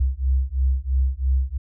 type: beating tone pair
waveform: sine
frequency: 64.3 / 67.3 Hz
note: C2 / C2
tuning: -30 / +49 cents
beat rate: 3 Hz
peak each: -21 dBFS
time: 0-1.58 s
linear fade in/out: 10 ms
effects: none